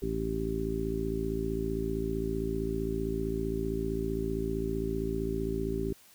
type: harmonic tone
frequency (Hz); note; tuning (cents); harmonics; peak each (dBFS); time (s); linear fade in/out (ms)
55.4; A1; +13; 1 / 2 / 3 / 4 / 5 / 6 / 7; -36 / -41 / -38 / -40 / -37 / -41 / -33; 0.02-5.93; 5
effects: white hiss -58 dBFS RMS until 6.14 s